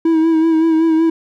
triangle tone with vibrato, 323.3 Hz, E4, 34 cents flat, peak -8 dBFS, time 0.05-1.1 s, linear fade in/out 5 ms, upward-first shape sine, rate 5.3 Hz, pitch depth 36 cents each way, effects none

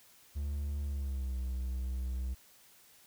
triangle tone with pitch glide, 71.9 to 63.32 Hz, D2 to B1, -36 to +44 cents, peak -31 dBFS, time 0.35-2.35 s, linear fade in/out 20 ms, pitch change -220 cents, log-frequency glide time 0.83-1.38 s, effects white hiss -61 dBFS RMS until 3.06 s

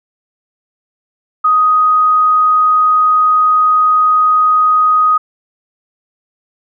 sine tone, 1250 Hz, D#6, 8 cents sharp, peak -7 dBFS, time 1.44-5.18 s, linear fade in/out 10 ms, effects none

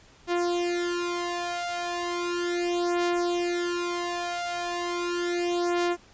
sawtooth beating tone pair, 349.2 / 349.56 Hz, F4 / F4, 0 / +2 cents, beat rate 0.36 Hz, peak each -25 / -25 dBFS, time 0.27-5.97 s, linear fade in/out 50 ms, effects pink hiss -55 dBFS RMS until 6.13 s + resampled to 16000 Hz

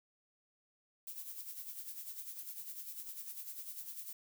violet noise with tremolo, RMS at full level -44 dBFS, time 1.07-4.13 s, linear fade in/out 2 ms, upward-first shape sine, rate 10 Hz, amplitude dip 60%, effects none

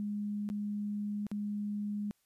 sine tone with dropouts, 206.7 Hz, G#3, 8 cents flat, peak -33 dBFS, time 0-2.11 s, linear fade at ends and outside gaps 0 ms, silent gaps 0.49-0.5 / 1.267-1.315 s, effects white hiss -75 dBFS RMS until 2.25 s + resampled to 32000 Hz

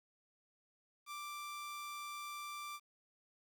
sawtooth tone, 1177 Hz, D6, 3 cents sharp, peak -40 dBFS, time 1.06-2.8 s, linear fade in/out 50 ms, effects 11-bit

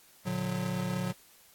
square chord, Bb augmented, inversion none, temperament just, 116.54 / 145.68 / 182.1 Hz, Bb2 / D3 / F#3, 0 / -14 / -27 cents, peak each -38 / -38 / -33 dBFS, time 0.25-1.13 s, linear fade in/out 20 ms, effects white hiss -59 dBFS RMS until 1.54 s + AAC 64 kbps

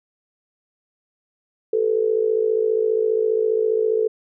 sine tone with amplitude modulation, 440 Hz, A4, in tune, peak -13 dBFS, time 1.73-4.08 s, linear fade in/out 5 ms, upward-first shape sine, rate 54.9 Hz, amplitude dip 80%, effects none

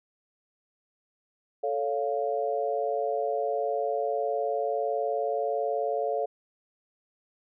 sine chord, A augmented, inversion none, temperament equal with one note detuned, 440 / 559.8 / 698.5 Hz, A4 / C#5 / E#5, 0 / +17 / 0 cents, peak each -30 dBFS, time 1.63-6.26 s, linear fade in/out 10 ms, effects none

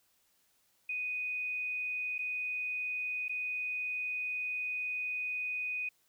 sine tone with dropouts, 2489 Hz, D#7, in tune, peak -33 dBFS, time 0.89-5.89 s, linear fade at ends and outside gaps 5 ms, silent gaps 2.182-2.189 / 3.283-3.293 s, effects white hiss -72 dBFS RMS until 6.08 s

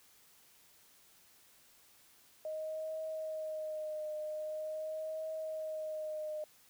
sine tone with vibrato, 622.3 Hz, D#5, in tune, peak -37 dBFS, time 2.45-6.44 s, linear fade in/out 2 ms, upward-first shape triangle, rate 0.44 Hz, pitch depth 32 cents each way, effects white hiss -64 dBFS RMS until 6.69 s

